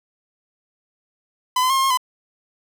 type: tone with pitch steps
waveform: 45% pulse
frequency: 1008 / 1023 / 1072 / 1065 / 1075 / 1013 Hz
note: B5 / C6 / C6 / C6 / C6 / B5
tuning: +35 / -39 / +42 / +30 / +47 / +44 cents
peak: -16 dBFS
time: 1.56-1.974 s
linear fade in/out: 5 ms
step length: 69 ms
effects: none